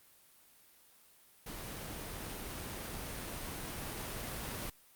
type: noise with level ramp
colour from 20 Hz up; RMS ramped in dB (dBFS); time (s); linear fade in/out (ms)
pink; -44 to -40; 1.46-4.7; 5
effects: white hiss -63 dBFS RMS until 4.95 s + Opus 32 kbps